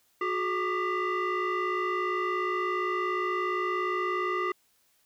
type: tone with frequency modulation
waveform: sine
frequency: 422.1 Hz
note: G#4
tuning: 28 cents sharp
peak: -25 dBFS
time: 0.21-4.52 s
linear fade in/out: 5 ms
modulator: 787 Hz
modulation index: 1.9
effects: tanh soft clip ceiling -23 dBFS + white hiss -68 dBFS RMS until 5.05 s